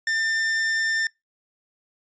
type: tone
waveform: 45% pulse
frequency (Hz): 1795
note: A6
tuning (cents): +34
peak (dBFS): -21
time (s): 0.07-1.07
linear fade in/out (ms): 2
effects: noise-tail reverb RT60 0.2 s tail -26 dB re dry + resampled to 16000 Hz